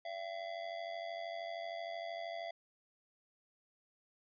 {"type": "tone with amplitude modulation", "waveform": "square", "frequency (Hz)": 676, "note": "E5", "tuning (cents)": 43, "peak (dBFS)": -38, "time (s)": [0.05, 2.51], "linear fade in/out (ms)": 5, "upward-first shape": "sine", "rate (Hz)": 93, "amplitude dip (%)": 70, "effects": ["resampled to 11025 Hz"]}